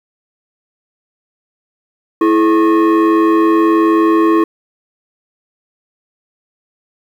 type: tone with frequency modulation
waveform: sine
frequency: 329.6 Hz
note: E4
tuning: in tune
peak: -5 dBFS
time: 2.21-4.44 s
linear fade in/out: 5 ms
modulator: 758 Hz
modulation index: 0.84
effects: tanh soft clip ceiling -7 dBFS + 7-bit